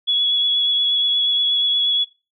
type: tone with vibrato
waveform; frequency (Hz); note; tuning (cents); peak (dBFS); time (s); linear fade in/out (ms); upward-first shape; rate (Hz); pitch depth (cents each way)
sine; 3376; G#7; +28; -15; 0.07-2.05; 20; triangle; 8.4; 15
effects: noise-tail reverb RT60 0.3 s tail -22 dB re dry